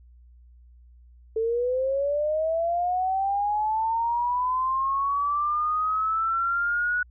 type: linear sweep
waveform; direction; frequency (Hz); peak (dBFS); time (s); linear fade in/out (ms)
sine; up; 439.7 to 1473; -22; 1.36-7.03; 5
effects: added 60 Hz sine -49 dBFS peak until 7.1 s